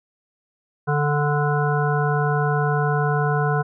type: harmonic tone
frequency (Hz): 146.83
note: D3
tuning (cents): 0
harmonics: 1 / 3 / 5 / 7 / 9 / 10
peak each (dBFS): -20 / -25 / -26 / -28 / -32 / -28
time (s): 0.87-3.63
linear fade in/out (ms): 20
effects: none